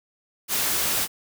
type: noise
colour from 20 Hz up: white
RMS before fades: -24 dBFS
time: 0.48-1.08 s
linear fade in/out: 50 ms
effects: none